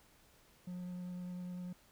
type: tone with vibrato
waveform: triangle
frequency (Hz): 179.4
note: F3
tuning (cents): +47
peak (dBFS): -39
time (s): 0.67-1.73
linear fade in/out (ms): 5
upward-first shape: sine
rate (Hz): 10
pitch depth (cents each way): 9
effects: pink hiss -66 dBFS RMS until 1.91 s